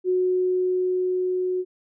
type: tone with level ramp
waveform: sine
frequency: 366.7 Hz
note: F#4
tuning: 15 cents flat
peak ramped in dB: -18 to -22 dBFS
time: 0.04-1.65 s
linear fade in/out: 50 ms
effects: none